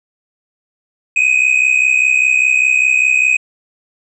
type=tone pair together; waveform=triangle; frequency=2483 / 2548 Hz; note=D#7 / D#7; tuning=-4 / +41 cents; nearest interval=unison; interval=45 cents; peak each=-11 dBFS; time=1.16-3.37 s; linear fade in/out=5 ms; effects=resampled to 22050 Hz